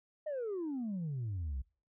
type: exponential sweep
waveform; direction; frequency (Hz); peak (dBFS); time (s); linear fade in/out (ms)
sine; down; 630 to 60.2; -33; 0.26-1.62; 10
effects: noise-tail reverb RT60 0.4 s tail -25 dB re dry + tanh soft clip ceiling -33 dBFS